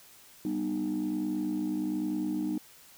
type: chord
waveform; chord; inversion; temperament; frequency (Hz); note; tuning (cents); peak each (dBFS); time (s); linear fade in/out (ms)
sine; G augmented; none; just; 196 / 245 / 306.2; G3 / B3 / D#4; 0 / -14 / -28; -34 / -34 / -29; 0.45-2.58; 2
effects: tanh soft clip ceiling -24 dBFS + white hiss -55 dBFS RMS until 2.97 s